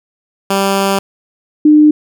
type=tone pair in turn; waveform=10% pulse / sine; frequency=196 / 302 Hz; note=G3 / D4; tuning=0 / +48 cents; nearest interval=perfect fifth; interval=748 cents; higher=second; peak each=-3 dBFS; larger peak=neither; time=0.5-0.99 / 1.65-1.91 s; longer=first; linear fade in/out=5 ms; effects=none